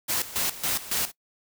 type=noise with tremolo; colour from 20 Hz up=white; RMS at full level=-26 dBFS; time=0.08-1.12 s; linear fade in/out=20 ms; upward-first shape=square; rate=3.6 Hz; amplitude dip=80%; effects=noise-tail reverb RT60 0.1 s tail -21 dB re dry